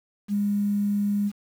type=tone; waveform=sine; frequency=204 Hz; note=G#3; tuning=31 cents flat; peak=-21 dBFS; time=0.28-1.32 s; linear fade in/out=50 ms; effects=8-bit